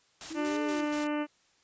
white noise with tremolo, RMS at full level -41 dBFS, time 0.21-1.07 s, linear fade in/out 0 ms, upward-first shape square, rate 4.2 Hz, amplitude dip 60%
sine linear two-way sweep, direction up then down, 308.7 to 440 to 308.7 Hz, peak -37 dBFS, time 0.3-0.85 s, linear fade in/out 10 ms, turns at 0.63 s
harmonic tone, 297.5 Hz, D4, 22 cents sharp, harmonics 1 / 2 / 3 / 4 / 5 / 6 / 7 / 8 / 9 / 10, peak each -30 / -36 / -40 / -42 / -44 / -46 / -47 / -48 / -49 / -50 dBFS, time 0.34-1.27 s, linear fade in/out 50 ms
effects white hiss -67 dBFS RMS until 1.63 s + resampled to 16000 Hz

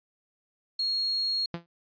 sine tone, 4290 Hz, C8, 42 cents sharp, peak -25 dBFS, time 0.79-1.46 s, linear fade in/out 5 ms
sawtooth tone with exponential decay, 170.3 Hz, F3, 43 cents flat, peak -25 dBFS, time 1.54-1.66 s, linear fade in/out 0 ms, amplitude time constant 25 ms
effects resampled to 11025 Hz

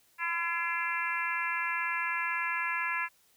harmonic tone with a mistuned harmonic, 338 Hz, E4, 43 cents sharp, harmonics 3 / 4 / 5 / 6 / 7 / 8, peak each -35 / -39 / -34 / -37 / -37 / -39 dBFS, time 0.18-3.09 s, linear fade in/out 50 ms, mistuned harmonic 6, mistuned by +42 cents, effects white hiss -66 dBFS RMS until 3.36 s

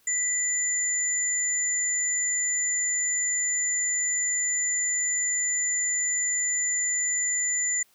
sine tone pair together, 1981 / 7059 Hz, B6 / A8, +5 / +5 cents, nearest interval octave + minor seventh, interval 2200 cents, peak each -31 / -24 dBFS, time 0.07-7.83 s, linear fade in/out 5 ms, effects white hiss -63 dBFS RMS until 7.94 s

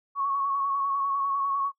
sine tone with vibrato, 1108.7 Hz, C#6, in tune, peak -24 dBFS, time 0.15-1.72 s, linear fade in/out 50 ms, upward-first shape square, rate 10 Hz, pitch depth 24 cents each way, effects noise-tail reverb RT60 0.1 s tail -23 dB re dry

